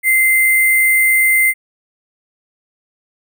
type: tone with sample-and-hold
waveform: sine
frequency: 2079 Hz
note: C7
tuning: 12 cents flat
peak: -9 dBFS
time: 0.03-1.54 s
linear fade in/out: 50 ms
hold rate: 11025 Hz
effects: none